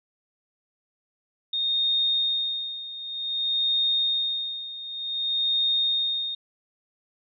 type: tone with tremolo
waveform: sine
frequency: 3687 Hz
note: A#7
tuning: 20 cents flat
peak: -20 dBFS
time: 1.53-6.35 s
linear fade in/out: 5 ms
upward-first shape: sine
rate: 0.54 Hz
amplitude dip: 80%
effects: none